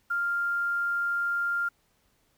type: tone with quantisation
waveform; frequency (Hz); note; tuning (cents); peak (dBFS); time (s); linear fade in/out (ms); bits
sine; 1396.9; F6; 0; -25; 0.1-1.69; 10; 9
effects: pink hiss -69 dBFS RMS until 2.37 s